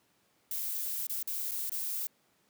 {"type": "noise with dropouts", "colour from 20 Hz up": "violet", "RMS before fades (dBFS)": -35, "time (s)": [0.51, 2.07], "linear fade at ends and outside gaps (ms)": 2, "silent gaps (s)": [[1.069, 1.095], [1.228, 1.274], [1.511, 1.516], [1.696, 1.718]], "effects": ["pink hiss -70 dBFS RMS until 2.49 s", "high-pass 150 Hz 12 dB/octave"]}